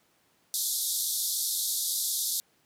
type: band-pass noise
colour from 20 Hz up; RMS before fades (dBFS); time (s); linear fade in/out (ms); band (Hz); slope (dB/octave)
white; -30; 0.54-2.4; 0; 3500 to 14000; 96
effects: pink hiss -67 dBFS RMS until 2.65 s + high-pass 150 Hz 12 dB/octave